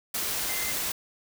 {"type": "tone in noise", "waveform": "sine", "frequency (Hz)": 2072, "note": "C7", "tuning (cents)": -17, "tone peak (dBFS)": -35, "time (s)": [0.49, 0.72], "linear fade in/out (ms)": 5, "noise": "white", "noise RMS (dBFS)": -30, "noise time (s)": [0.14, 0.92], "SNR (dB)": -8, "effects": []}